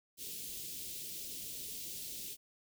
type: band-stop noise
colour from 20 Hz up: white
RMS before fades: -44 dBFS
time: 0.17-2.37 s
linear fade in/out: 50 ms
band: 450 to 2900 Hz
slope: 24 dB/octave
effects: none